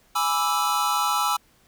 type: chord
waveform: square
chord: E dominant seventh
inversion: first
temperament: equal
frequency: 830.6 / 987.8 / 1174.7 / 1318.5 Hz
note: G#5 / B5 / D6 / E6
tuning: 0 / 0 / 0 / 0 cents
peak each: -28 / -28 / -30 / -25 dBFS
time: 0.15-1.37 s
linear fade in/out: 10 ms
effects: pink hiss -60 dBFS RMS until 1.67 s